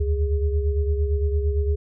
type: tone cluster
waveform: sine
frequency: 71.8 / 80.6 / 410 Hz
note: D2 / E2 / G#4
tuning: -39 / -38 / -22 cents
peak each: -20 / -27 / -28 dBFS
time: 0-1.76 s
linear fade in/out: 10 ms
effects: none